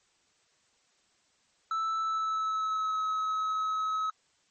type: tone with pitch glide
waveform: triangle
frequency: 1318.5 to 1283.2 Hz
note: E6 to E6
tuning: 0 to -47 cents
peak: -26 dBFS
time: 1.71-4.1 s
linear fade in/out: 2 ms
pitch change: -47 cents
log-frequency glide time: 2-3 s
effects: white hiss -69 dBFS RMS until 4.5 s + MP3 32 kbps